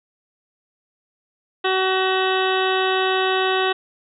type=harmonic tone; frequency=377.2 Hz; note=F#4; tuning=33 cents sharp; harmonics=1 / 2 / 3 / 4 / 5 / 7 / 8 / 9 / 10; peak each=-21 / -24 / -26 / -27 / -28 / -29 / -30 / -31 / -31 dBFS; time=1.64-3.73 s; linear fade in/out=10 ms; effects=none